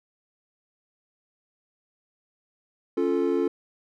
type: chord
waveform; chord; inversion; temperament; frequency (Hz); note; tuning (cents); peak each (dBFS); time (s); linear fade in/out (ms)
triangle; Db augmented; none; equal; 277.2 / 349.2 / 440; Db4 / F4 / A4; 0 / 0 / 0; -25 / -23 / -24; 2.97-3.48; 5
effects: none